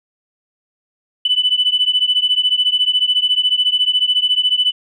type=beating tone pair; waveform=sine; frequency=2984 / 2998 Hz; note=F#7 / F#7; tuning=+14 / +22 cents; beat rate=14 Hz; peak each=-15 dBFS; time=1.25-4.72 s; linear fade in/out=5 ms; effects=tanh soft clip ceiling -5 dBFS